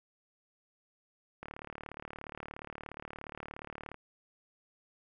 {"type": "click train", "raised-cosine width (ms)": 0.5, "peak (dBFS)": -27, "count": 94, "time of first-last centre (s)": [1.43, 3.944], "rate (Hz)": 37, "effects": []}